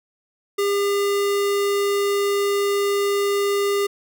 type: tone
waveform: square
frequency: 402.8 Hz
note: G4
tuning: 47 cents sharp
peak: -19 dBFS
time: 0.58-3.87 s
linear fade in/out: 10 ms
effects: none